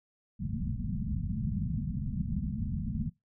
white low-pass noise, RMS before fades -33 dBFS, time 0.39-3.1 s, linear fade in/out 20 ms, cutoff 230 Hz, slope 96 dB/octave, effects noise-tail reverb RT60 0.2 s tail -22 dB re dry

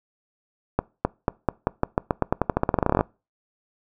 accelerating click train, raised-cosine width 1 ms, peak -5 dBFS, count 25, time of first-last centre 0.79-3.009 s, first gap 260 ms, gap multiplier 0.89, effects noise-tail reverb RT60 0.3 s tail -24 dB re dry

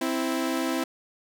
sawtooth tone pair together, 261.6 / 329 Hz, C4 / E4, 0 / -3 cents, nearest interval major third, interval 397 cents, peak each -24 dBFS, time 0.01-0.84 s, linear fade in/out 5 ms, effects none

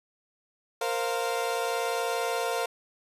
30% pulse chord, Bb suspended second, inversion none, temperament equal with one note detuned, 462.9 / 523.3 / 698.5 Hz, Bb4 / C5 / F5, -12 / 0 / 0 cents, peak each -28 / -30 / -29 dBFS, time 0.81-2.66 s, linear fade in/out 5 ms, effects resampled to 32000 Hz

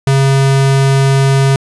square tone, 136.1 Hz, C#3, 31 cents flat, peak -8 dBFS, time 0.07-1.56 s, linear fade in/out 2 ms, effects resampled to 24000 Hz

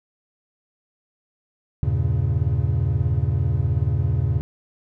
triangle chord, E diminished seventh, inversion none, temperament equal with one note detuned, 80.99 / 98 / 116.54 / 138.59 Hz, E2 / G2 / Bb2 / Db3, -30 / 0 / 0 / 0 cents, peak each -22 dBFS, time 1.83-4.41 s, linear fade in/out 0 ms, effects none

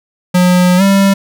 square tone with pitch glide, 180 to 196.29 Hz, F#3 to G3, -47 to +3 cents, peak -7 dBFS, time 0.34-1.14 s, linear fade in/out 10 ms, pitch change +150 cents, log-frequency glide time 0.77-0.82 s, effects none

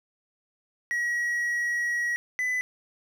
triangle tone pair in turn, 1911 / 2002 Hz, A#6 / B6, +43 / +23 cents, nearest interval minor second, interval 80 cents, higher second, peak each -23 dBFS, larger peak neither, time 0.91-2.16 / 2.39-2.61 s, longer first, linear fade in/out 0 ms, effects none

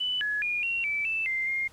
sine tone with pitch steps, 2988 / 1693 / 2431 / 2740 / 2314 / 2644 / 2089 / 2123 Hz, F#7 / G#6 / D#7 / F7 / D7 / E7 / C7 / C7, +16 / +33 / -41 / -34 / -26 / +5 / -3 / +25 cents, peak -26 dBFS, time 0-1.68 s, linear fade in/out 10 ms, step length 210 ms, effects pink hiss -56 dBFS RMS until 1.72 s + low-pass 12000 Hz 12 dB/octave

